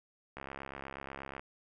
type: click train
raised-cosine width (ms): 0.5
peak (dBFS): -27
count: 71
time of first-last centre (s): 0.37-1.395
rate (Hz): 68.3
effects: none